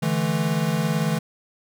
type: chord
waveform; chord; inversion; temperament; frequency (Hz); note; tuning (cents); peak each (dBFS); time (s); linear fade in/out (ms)
square; D suspended second; none; equal with one note detuned; 146.83 / 164.81 / 215.5; D3 / E3 / A3; 0 / 0 / -36; -27 / -24 / -27; 0.02-1.19; 10
effects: none

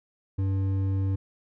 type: tone with hard clipping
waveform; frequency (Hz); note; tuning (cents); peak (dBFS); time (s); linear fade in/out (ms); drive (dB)
triangle; 96.6; G2; -25; -25; 0.38-1.16; 10; 11
effects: none

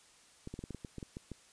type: clicks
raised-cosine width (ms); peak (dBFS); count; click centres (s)
3; -29; 11; 0.474 / 0.54 / 0.591 / 0.639 / 0.707 / 0.747 / 0.848 / 0.983 / 1.028 / 1.169 / 1.317
effects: white hiss -62 dBFS RMS until 1.52 s + resampled to 22050 Hz

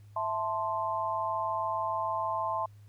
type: chord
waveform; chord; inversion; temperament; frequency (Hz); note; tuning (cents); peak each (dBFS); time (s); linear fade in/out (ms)
sine; A minor; second; equal; 659.3 / 880 / 1046.5; E5 / A5 / C6; 0 / 0 / 0; -35 / -33 / -32; 0.16-2.66; 5
effects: added 103 Hz sine -50 dBFS peak until 2.88 s + pink hiss -69 dBFS RMS until 2.88 s

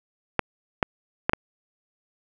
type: clicks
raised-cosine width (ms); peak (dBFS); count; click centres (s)
0.5; -4; 4; 0.393 / 0.828 / 1.295 / 1.334
effects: none

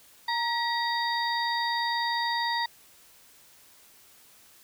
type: harmonic tone with a mistuned harmonic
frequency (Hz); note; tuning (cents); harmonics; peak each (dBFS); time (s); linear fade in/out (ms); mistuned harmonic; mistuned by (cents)
932.3; A#5; 0; 1 / 2 / 4 / 5; -28 / -31 / -34 / -35; 0.28-2.66; 5; 2; +52
effects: white hiss -56 dBFS RMS until 4.63 s

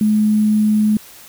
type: tone with sample-and-hold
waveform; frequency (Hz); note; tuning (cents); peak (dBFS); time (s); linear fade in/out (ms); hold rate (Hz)
sine; 212.9; G#3; +43; -11; 0.01-0.97; 2; 11025
effects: white hiss -41 dBFS RMS until 1.28 s

